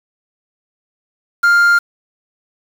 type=tone with quantisation; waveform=triangle; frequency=1400 Hz; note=F6; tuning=4 cents sharp; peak=-6 dBFS; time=1.43-1.79 s; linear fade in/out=10 ms; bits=5; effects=none